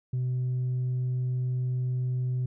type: tone with tanh clipping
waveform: triangle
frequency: 126.5 Hz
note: B2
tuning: 42 cents sharp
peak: -26 dBFS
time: 0.13-2.46 s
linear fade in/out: 5 ms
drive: 6 dB
effects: none